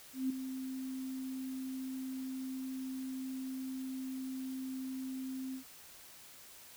sine tone with ADSR envelope, 261.6 Hz, C4, in tune, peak -29 dBFS, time 0.13-5.64 s, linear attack 170 ms, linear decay 5 ms, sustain -9 dB, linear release 100 ms, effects white hiss -55 dBFS RMS until 6.76 s

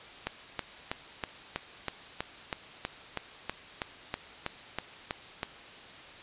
click train, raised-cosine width 0.3 ms, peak -15 dBFS, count 17, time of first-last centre 0.27-5.431 s, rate 3.1 Hz, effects white hiss -48 dBFS RMS until 6.22 s + resampled to 8000 Hz

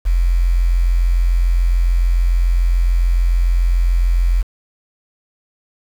sine tone with quantisation, 43.48 Hz, F1, 7 cents flat, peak -11 dBFS, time 0.05-4.43 s, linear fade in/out 20 ms, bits 6, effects none

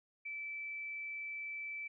sine tone, 2318 Hz, D7, 23 cents flat, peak -40 dBFS, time 0.25-1.88 s, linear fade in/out 10 ms, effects none

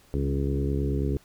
harmonic tone with a mistuned harmonic, 69.3 Hz, C#2, in tune, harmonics 1 / 2 / 3 / 4 / 5 / 6 / 7, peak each -27 / -29 / -36 / -32 / -35 / -33 / -42 dBFS, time 0.14-1.17 s, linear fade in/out 0 ms, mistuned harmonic 3, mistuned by -28 cents, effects pink hiss -58 dBFS RMS until 1.24 s

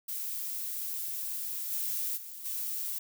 violet noise with level steps, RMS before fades -36 / -33 / -44 / -35 dBFS, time 0.08-2.99 s, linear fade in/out 10 ms, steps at 1.7 / 2.16 / 2.44 s, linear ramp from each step 20 ms, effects none

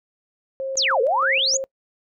sine tone with tremolo, 535 Hz, C5, 38 cents sharp, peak -24 dBFS, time 0.6-1.64 s, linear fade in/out 0 ms, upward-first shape square, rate 3.2 Hz, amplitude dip 55%
sine exponential two-way sweep, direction down then up, 7040 to 430 to 7040 Hz, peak -17 dBFS, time 0.77-1.57 s, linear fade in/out 2 ms, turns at 1.01 s
effects noise-tail reverb RT60 0.1 s tail -25 dB re dry

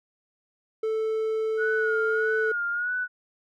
triangle tone, 440 Hz, A4, in tune, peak -22 dBFS, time 0.83-2.52 s, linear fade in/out 5 ms
sine tone with vibrato, 1446 Hz, F#6, 40 cents flat, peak -25 dBFS, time 1.57-3.08 s, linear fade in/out 50 ms, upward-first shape sine, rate 1.6 Hz, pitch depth 55 cents each way
effects none

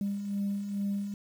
sine beating tone pair, 198.7 / 201 Hz, G3 / G3, +24 / +44 cents, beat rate 2.3 Hz, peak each -37 / -29 dBFS, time 0.01-1.14 s, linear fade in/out 2 ms, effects tanh soft clip ceiling -25 dBFS + 9-bit

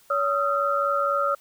sine tone cluster, 565 / 1253 / 1357 Hz, C#5 / D#6 / E6, +33 / +12 / +50 cents, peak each -25 dBFS, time 0.1-1.35 s, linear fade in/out 5 ms, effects white hiss -57 dBFS RMS until 1.4 s

